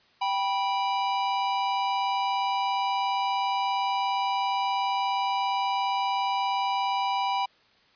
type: tone pair together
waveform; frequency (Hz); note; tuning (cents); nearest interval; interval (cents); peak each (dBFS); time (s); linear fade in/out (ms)
square; 784 / 978.9; G5 / B5; 0 / -16; major third; 384; -28; 0.21-7.46; 10
effects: white hiss -61 dBFS RMS until 7.95 s + resampled to 11025 Hz